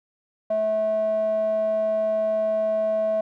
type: tone with band-pass filter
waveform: square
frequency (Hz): 216.6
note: A3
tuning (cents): -27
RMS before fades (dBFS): -23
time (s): 0.5-3.21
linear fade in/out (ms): 5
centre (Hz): 640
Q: 7.7
effects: none